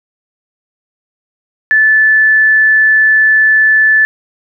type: tone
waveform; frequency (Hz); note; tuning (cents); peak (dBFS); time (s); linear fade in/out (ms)
sine; 1745; A6; -15; -5; 1.71-4.05; 0
effects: none